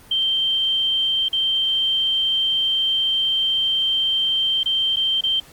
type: tone with dropouts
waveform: sine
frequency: 3136 Hz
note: G7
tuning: in tune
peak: -17 dBFS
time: 0.11-5.4 s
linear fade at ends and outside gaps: 5 ms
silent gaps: 1.285-1.329 / 4.633-4.658 / 4.96-4.968 / 5.209-5.236 s
effects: pink hiss -47 dBFS RMS until 5.52 s + Opus 32 kbps